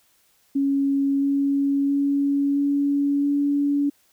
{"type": "tone with pitch steps", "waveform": "sine", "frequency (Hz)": [277, 279.1, 281.2, 283.3, 285.4], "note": ["C#4", "C#4", "C#4", "C#4", "D4"], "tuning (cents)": [-1, 12, 25, 38, -49], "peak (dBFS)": -18, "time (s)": [0.55, 3.9], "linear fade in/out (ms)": 10, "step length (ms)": 670, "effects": ["white hiss -62 dBFS RMS until 4.12 s"]}